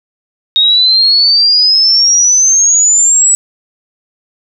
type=exponential sweep; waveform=sine; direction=up; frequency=3729 to 7902 Hz; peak=-5 dBFS; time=0.56-3.35 s; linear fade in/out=0 ms; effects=none